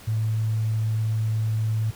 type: tone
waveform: sine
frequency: 110 Hz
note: A2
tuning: in tune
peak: -21 dBFS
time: 0.07-1.91 s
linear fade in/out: 10 ms
effects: pink hiss -46 dBFS RMS until 1.95 s